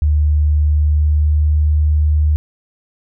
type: tone with pitch glide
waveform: sine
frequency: 75 to 75.7 Hz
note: D2 to D#2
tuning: +37 to -47 cents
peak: -10 dBFS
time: 0.02-2.36 s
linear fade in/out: 0 ms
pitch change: +16 cents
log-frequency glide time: 0.71-1.61 s
effects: none